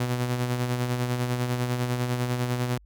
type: tone with tremolo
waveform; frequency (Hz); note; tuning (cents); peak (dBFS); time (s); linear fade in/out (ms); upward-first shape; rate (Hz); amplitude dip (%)
sawtooth; 123.47; B2; 0; -19; 0-2.78; 5; sine; 10; 45
effects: added 50 Hz sine -51 dBFS peak until 2.85 s